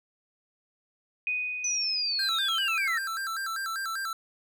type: tone with exponential decay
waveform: sine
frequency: 2489 Hz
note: D#7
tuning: in tune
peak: -25 dBFS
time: 1.27-3.21 s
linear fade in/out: 1 ms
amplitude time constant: 420 ms
type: linear sweep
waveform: sine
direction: down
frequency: 6040 to 1768 Hz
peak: -26 dBFS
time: 1.64-2.99 s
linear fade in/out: 5 ms
type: tone with vibrato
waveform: square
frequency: 1452 Hz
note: F#6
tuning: 33 cents flat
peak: -31 dBFS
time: 2.19-4.13 s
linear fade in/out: 2 ms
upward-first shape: square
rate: 5.1 Hz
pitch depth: 150 cents each way
effects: none